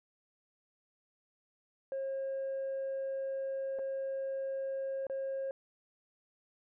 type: tone with dropouts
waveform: sine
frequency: 539 Hz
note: C#5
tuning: 49 cents flat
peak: -32 dBFS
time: 1.92-5.51 s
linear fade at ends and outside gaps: 1 ms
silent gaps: 3.788-3.792 / 5.068-5.098 s
effects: tanh soft clip ceiling -32 dBFS